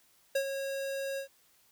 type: tone with ADSR envelope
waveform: square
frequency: 546 Hz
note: C#5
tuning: 26 cents flat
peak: -26 dBFS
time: 0.35-1.28 s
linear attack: 7 ms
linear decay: 76 ms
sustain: -8 dB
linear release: 100 ms
effects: white hiss -66 dBFS RMS until 1.71 s